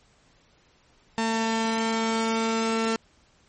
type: tone pair together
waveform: sawtooth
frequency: 224.9 / 449.9 Hz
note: A3 / A4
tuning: +38 / +39 cents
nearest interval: octave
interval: 1201 cents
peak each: -21 / -21 dBFS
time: 1.18-2.96 s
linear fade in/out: 0 ms
effects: pink hiss -61 dBFS RMS until 3.48 s + MP3 32 kbps